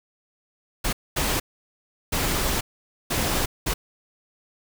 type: noise bursts at uneven times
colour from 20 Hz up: pink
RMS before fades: -24 dBFS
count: 5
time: 0.84-0.93 / 1.16-1.4 / 2.12-2.61 / 3.1-3.46 / 3.66-3.74 s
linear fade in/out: 10 ms
effects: none